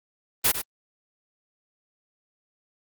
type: noise with echo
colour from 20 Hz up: white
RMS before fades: -20 dBFS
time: 0.44-0.52 s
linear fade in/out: 10 ms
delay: 100 ms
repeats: 1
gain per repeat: -9 dB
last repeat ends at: 0.62 s
effects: Opus 32 kbps